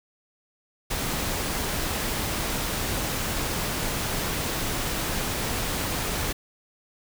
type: noise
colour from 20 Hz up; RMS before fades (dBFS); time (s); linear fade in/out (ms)
pink; -28; 0.9-6.33; 10
effects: none